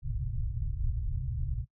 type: low-pass noise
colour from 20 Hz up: pink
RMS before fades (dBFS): -32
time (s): 0.02-1.66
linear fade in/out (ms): 50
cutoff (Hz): 140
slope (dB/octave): 96
effects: noise-tail reverb RT60 0.1 s tail -21 dB re dry